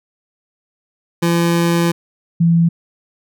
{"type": "tone pair in turn", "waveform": ["25% pulse", "sine"], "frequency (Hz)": [170, 167.95], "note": ["F3", "E3"], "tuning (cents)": [-46, 33], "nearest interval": "unison", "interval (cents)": 21, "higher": "first", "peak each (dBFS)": -9, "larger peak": "neither", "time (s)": [[1.22, 1.92], [2.4, 2.69]], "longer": "first", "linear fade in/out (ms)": 10, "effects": []}